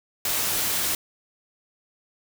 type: noise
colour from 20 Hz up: white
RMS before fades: -25 dBFS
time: 0.25-0.95 s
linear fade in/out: 2 ms
effects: none